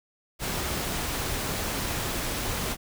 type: noise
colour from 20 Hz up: pink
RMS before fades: -30 dBFS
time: 0.39-2.77 s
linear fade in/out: 50 ms
effects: none